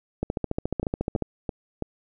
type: two click trains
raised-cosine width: 2 ms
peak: -14 / -12 dBFS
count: 4 / 15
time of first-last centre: 0.83-1.823 / 0.23-1.223 s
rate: 3.02 / 14.1 Hz
effects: none